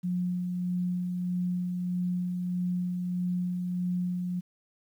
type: tone with tremolo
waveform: sine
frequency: 179.2 Hz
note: F3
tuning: 45 cents sharp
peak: -26 dBFS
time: 0.03-4.41 s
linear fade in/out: 20 ms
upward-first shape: sine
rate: 1.6 Hz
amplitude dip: 30%
effects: 10-bit